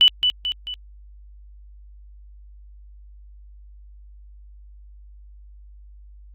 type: tone with echo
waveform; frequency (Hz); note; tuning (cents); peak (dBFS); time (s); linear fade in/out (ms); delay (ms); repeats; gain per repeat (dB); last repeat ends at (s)
sine; 2978; F#7; +11; -9; 0.01-0.08; 0; 220; 3; -6; 0.74
effects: added 50 Hz sine -42 dBFS peak until 6.34 s + Opus 48 kbps